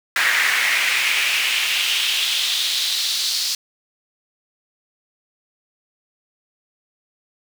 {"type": "noise with high-pass filter sweep", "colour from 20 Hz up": "brown", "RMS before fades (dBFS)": -20, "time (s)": [0.16, 3.55], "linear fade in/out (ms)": 2, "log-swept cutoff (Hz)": [1800, 4600], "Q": 3.1, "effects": []}